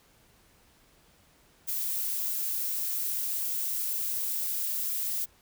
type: noise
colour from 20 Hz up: violet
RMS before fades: -31 dBFS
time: 1.67-5.26 s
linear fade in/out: 20 ms
effects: pink hiss -62 dBFS RMS until 5.41 s